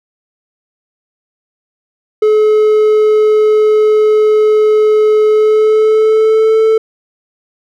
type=tone with pitch glide; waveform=triangle; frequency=428.4 to 441.5 Hz; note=A4 to A4; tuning=-46 to +6 cents; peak=-4 dBFS; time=2.22-6.78 s; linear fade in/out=5 ms; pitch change=+52 cents; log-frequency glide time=5.27-6.57 s; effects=none